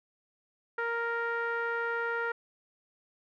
sawtooth tone with low-pass filter, 466.2 Hz, A#4, in tune, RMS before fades -32 dBFS, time 0.78-2.32 s, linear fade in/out 5 ms, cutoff 1600 Hz, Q 9.1, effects none

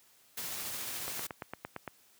white noise with tremolo, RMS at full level -38 dBFS, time 0.37-1.27 s, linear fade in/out 5 ms, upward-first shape triangle, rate 14 Hz, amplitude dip 25%
click train, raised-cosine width 0.5 ms, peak -23 dBFS, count 8, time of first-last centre 1.08-1.877 s, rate 8.78 Hz
effects white hiss -64 dBFS RMS until 2.19 s + high-pass 80 Hz 12 dB/octave

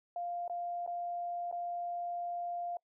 sine tone with dropouts, 698.5 Hz, F5, in tune, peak -35 dBFS, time 0.16-2.77 s, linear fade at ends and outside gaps 2 ms, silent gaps 0.479-0.497 / 0.864-0.875 / 1.514-1.525 s, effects noise-tail reverb RT60 0.1 s tail -25 dB re dry

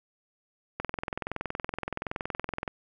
click train, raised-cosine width 0.5 ms, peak -16 dBFS, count 41, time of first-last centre 0.8-2.678 s, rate 21.3 Hz, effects none

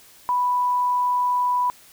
sine tone, 988 Hz, B5, in tune, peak -18 dBFS, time 0.29-1.7 s, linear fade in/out 0 ms, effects white hiss -50 dBFS RMS until 1.92 s

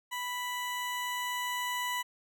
20% pulse tone with level ramp, 987.8 Hz, B5, in tune, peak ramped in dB -29 to -26 dBFS, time 0.11-2.03 s, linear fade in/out 20 ms, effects none

